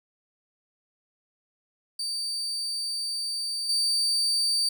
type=tone with level steps; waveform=35% pulse; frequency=4624 Hz; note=D8; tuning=28 cents flat; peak=-27 / -21 dBFS; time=1.99-4.69 s; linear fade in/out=5 ms; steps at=3.69 s; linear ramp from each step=5 ms; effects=none